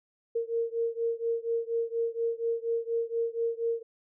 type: beating tone pair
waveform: sine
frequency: 460.2 / 464.4 Hz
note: A#4 / A#4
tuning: -22 / -7 cents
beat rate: 4.2 Hz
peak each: -30 / -31 dBFS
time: 0.35-3.83 s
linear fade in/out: 10 ms
effects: none